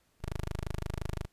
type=tone; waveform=10% pulse; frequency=25.76 Hz; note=G#0; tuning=13 cents flat; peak=-26 dBFS; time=0.2-1.28 s; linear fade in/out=50 ms; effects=pink hiss -71 dBFS RMS until 1.32 s + resampled to 32000 Hz